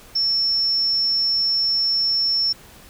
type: tone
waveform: sine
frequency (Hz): 5400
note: E8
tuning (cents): +41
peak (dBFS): -17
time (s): 0.15-2.53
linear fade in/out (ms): 10
effects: pink hiss -46 dBFS RMS until 2.89 s